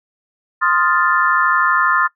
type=chord; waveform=sine; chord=F dominant seventh; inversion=second; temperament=equal; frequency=1046.5 / 1244.5 / 1396.9 / 1760 Hz; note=C6 / Eb6 / F6 / A6; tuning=0 / 0 / 0 / 0 cents; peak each=-18 dBFS; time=0.61-2.08 s; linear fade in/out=20 ms; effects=noise-tail reverb RT60 0.1 s tail -19 dB re dry